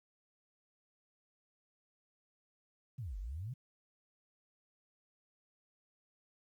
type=exponential two-way sweep; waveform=sine; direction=down then up; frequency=141.8 to 44.38 to 138.5 Hz; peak=-39 dBFS; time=2.98-3.54 s; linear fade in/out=10 ms; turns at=3.18 s; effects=12-bit